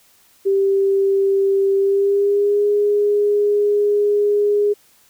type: tone with pitch glide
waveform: sine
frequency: 392 to 412.2 Hz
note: G4 to G#4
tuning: 0 to -13 cents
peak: -13 dBFS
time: 0.45-4.74 s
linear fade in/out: 20 ms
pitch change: +87 cents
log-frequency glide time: 1.77-2.66 s
effects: white hiss -54 dBFS RMS until 5.09 s